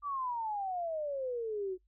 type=exponential sweep; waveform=sine; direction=down; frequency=1183 to 362.1 Hz; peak=-33 dBFS; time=0.02-1.78 s; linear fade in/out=50 ms; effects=noise-tail reverb RT60 0.1 s tail -23 dB re dry + added 50 Hz sine -68 dBFS peak until 1.87 s